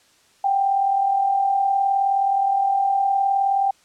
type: tone pair together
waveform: sine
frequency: 748.7 / 788 Hz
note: F#5 / G5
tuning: +20 / +9 cents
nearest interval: minor second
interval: 89 cents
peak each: -26 / -17 dBFS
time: 0.44-3.71 s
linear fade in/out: 5 ms
effects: white hiss -57 dBFS RMS until 3.84 s + low-pass 8000 Hz 12 dB/octave